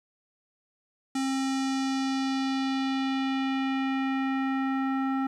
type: tone with low-pass filter sweep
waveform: square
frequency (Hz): 267.5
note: C4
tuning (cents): +38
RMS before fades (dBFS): -28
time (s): 1.15-5.27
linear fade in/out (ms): 5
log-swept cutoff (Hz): 8000 to 1400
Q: 1.6
effects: 11-bit